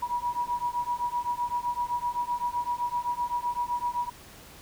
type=beating tone pair; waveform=sine; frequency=963 / 970.8 Hz; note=B5 / B5; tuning=-44 / -30 cents; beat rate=7.8 Hz; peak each=-30 dBFS; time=0.02-4.1 s; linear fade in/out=10 ms; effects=pink hiss -49 dBFS RMS until 4.61 s